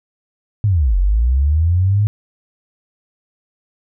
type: linear two-way sweep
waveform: sine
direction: down then up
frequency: 110 to 43.65 to 107 Hz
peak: -11 dBFS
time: 0.64-2.07 s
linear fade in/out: 0 ms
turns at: 0.97 s
effects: none